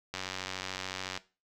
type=click train; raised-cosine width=0.2 ms; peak=-18 dBFS; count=98; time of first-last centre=0.14-1.175 s; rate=93.7 Hz; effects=noise-tail reverb RT60 0.3 s tail -17 dB re dry